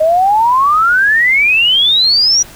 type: exponential sweep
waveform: sine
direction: up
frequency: 613 to 5900 Hz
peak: -7 dBFS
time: 0-2.43 s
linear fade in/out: 10 ms
effects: pink hiss -36 dBFS RMS until 2.55 s